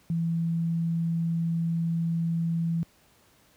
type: tone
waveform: sine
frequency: 166.5 Hz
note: E3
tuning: 18 cents sharp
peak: -24 dBFS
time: 0.1-2.83 s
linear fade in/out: 0 ms
effects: pink hiss -61 dBFS RMS until 3.56 s + high-pass 60 Hz 12 dB/octave